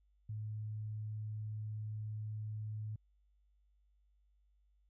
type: tone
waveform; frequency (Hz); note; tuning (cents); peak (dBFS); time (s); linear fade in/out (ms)
sine; 107.4; A2; -41; -39; 0.29-2.96; 5
effects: added 50 Hz sine -69 dBFS peak until 4.89 s